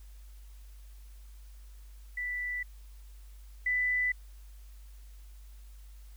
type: tone pair in turn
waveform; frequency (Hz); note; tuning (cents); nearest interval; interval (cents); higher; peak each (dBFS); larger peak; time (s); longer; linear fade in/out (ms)
sine; 1975.5 / 1991.5; B6 / B6; 0 / +14; unison; 14; second; -32 / -26; second; 2.17-2.63 / 3.66-4.12; neither; 5
effects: added 50 Hz sine -47 dBFS peak until 6.16 s + white hiss -64 dBFS RMS until 6.16 s